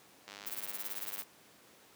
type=click train; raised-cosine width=0.2 ms; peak=-29 dBFS; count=96; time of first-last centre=0.28-1.221 s; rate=101 Hz
type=noise with tremolo; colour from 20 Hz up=violet; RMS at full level=-37 dBFS; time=0.46-1.24 s; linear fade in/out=10 ms; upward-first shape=triangle; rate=18 Hz; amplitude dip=95%
effects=pink hiss -60 dBFS RMS until 1.95 s + high-pass 200 Hz 12 dB/octave